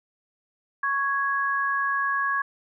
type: tone pair together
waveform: sine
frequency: 1110.2 / 1661.2 Hz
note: C#6 / G#6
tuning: +2 / 0 cents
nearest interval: perfect fifth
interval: 698 cents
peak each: -25 dBFS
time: 0.83-2.42 s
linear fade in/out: 5 ms
effects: none